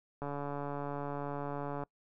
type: click train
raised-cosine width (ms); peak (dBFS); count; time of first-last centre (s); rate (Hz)
1; -25; 232; 0.22-1.835; 143
effects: noise-tail reverb RT60 0.1 s tail -25 dB re dry